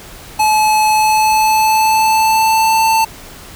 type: tone with pitch glide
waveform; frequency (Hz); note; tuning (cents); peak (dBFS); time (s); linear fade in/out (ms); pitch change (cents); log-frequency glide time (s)
square; 860 to 889.8; A5 to A5; -40 to +19; -10; 0.39-3.05; 10; +59; 0.89-2.85
effects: pink hiss -35 dBFS RMS until 3.55 s